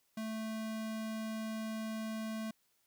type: tone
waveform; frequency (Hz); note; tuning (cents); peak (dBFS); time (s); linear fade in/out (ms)
square; 220; A3; 0; -38; 0.17-2.51; 5
effects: white hiss -75 dBFS RMS until 2.86 s